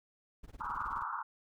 brown noise with tremolo, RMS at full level -47 dBFS, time 0.43-1.03 s, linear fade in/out 10 ms, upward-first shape sine, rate 19 Hz, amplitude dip 95%
white band-pass noise, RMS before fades -38 dBFS, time 0.6-1.23 s, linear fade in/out 10 ms, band 870 to 1400 Hz, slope 96 dB/octave
effects none

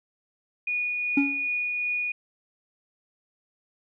sine tone with tremolo, 2456 Hz, D#7, 23 cents flat, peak -24 dBFS, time 0.67-2.12 s, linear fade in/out 5 ms, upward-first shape triangle, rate 2.6 Hz, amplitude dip 25%
triangle tone with exponential decay, 280.1 Hz, C#4, 18 cents sharp, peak -14 dBFS, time 1.17-1.48 s, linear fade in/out 5 ms, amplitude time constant 66 ms
effects none

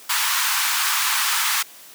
pink high-pass noise, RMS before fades -21 dBFS, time 0.09-1.63 s, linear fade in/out 10 ms, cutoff 930 Hz, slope 48 dB/octave, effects white hiss -44 dBFS RMS until 1.94 s + high-pass 200 Hz 12 dB/octave

